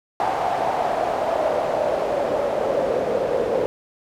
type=noise with band-pass filter sweep; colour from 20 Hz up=pink; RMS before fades=-22 dBFS; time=0.2-3.66 s; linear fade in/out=0 ms; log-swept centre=770 to 490 Hz; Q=4.9; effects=none